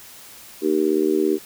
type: harmonic tone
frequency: 77.78 Hz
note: D#2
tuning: in tune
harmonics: 3 / 4 / 5 / 6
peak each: -28 / -21 / -19 / -28 dBFS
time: 0.61-1.39 s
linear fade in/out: 50 ms
effects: white hiss -43 dBFS RMS until 1.45 s